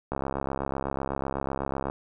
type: click train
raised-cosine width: 1 ms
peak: -15 dBFS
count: 122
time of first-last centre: 0.12-1.899 s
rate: 68 Hz
effects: none